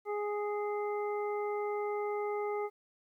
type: harmonic tone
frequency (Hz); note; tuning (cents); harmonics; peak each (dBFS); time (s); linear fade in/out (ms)
414.9; G#4; -2; 1 / 2 / 3 / 5; -33 / -39 / -43 / -47; 0.05-2.7; 50
effects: 12-bit